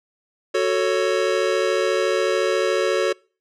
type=chord; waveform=square; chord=F# minor; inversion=none; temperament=just; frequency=370 / 444 / 555 Hz; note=F#4 / A4 / C#5; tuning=0 / +16 / +2 cents; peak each=-23 dBFS; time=0.54-3.13 s; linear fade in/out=10 ms; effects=noise-tail reverb RT60 0.4 s tail -26 dB re dry + low-pass 6000 Hz 12 dB/octave